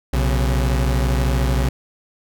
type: tone pair together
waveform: 40% pulse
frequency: 61.74 / 136.38 Hz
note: B1 / C#3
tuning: 0 / -28 cents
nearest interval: octave + major second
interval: 1372 cents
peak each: -16 / -22 dBFS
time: 0.13-1.69 s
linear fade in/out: 5 ms
effects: none